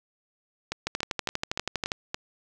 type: two click trains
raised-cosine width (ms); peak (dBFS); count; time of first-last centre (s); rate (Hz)
0.2; -10 / -12; 14 / 6; 0.87-1.918 / 0.72-2.145; 12.4 / 3.51
effects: none